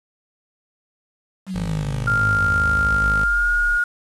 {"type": "exponential sweep", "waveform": "sine", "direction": "down", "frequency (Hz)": [195.6, 32.7], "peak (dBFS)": -24, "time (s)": [1.46, 3.79], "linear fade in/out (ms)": 50}
{"type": "tone", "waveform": "15% pulse", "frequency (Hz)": 52, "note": "G#1", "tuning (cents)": 3, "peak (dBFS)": -19, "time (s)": [1.54, 3.25], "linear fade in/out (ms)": 10}
{"type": "tone with pitch glide", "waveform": "sine", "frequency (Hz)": [1396.9, 1432], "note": ["F6", "F6"], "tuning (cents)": [0, 43], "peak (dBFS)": -16, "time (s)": [2.07, 3.84], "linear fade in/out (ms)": 5, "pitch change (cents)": 43, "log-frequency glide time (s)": [3.22, 3.5]}
{"effects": ["resampled to 24000 Hz", "7-bit"]}